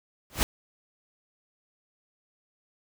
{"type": "noise with exponential growth", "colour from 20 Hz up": "pink", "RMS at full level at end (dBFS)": -20, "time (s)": [0.3, 0.43], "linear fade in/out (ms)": 0, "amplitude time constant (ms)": 28, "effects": []}